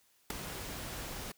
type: noise with ADSR envelope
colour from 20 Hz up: pink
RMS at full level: -31 dBFS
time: 0.3-1.32 s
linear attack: 4 ms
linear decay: 7 ms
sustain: -11 dB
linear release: 7 ms
effects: white hiss -69 dBFS RMS until 1.37 s